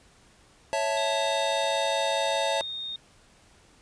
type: chord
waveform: square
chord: A major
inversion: first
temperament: equal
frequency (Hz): 554.4 / 659.3 / 880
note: C#5 / E5 / A5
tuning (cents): 0 / 0 / 0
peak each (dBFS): -30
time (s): 0.73-2.61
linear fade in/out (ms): 0
type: tone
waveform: sine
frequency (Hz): 3688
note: A#7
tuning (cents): -19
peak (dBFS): -32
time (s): 0.97-2.96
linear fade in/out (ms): 2
effects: pink hiss -58 dBFS RMS until 3.81 s + resampled to 22050 Hz